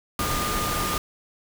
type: tone in noise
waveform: sine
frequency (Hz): 1213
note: D#6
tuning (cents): -44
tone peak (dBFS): -28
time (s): 0.19-0.98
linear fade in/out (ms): 2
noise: pink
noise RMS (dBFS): -27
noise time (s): 0.19-0.98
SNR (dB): -4
effects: none